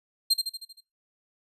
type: tone with echo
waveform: 40% pulse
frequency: 4186 Hz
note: C8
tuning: in tune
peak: -17 dBFS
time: 0.3-0.34 s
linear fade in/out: 10 ms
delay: 78 ms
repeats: 6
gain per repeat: -5 dB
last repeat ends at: 0.808 s
effects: noise-tail reverb RT60 0.3 s tail -22 dB re dry + resampled to 32000 Hz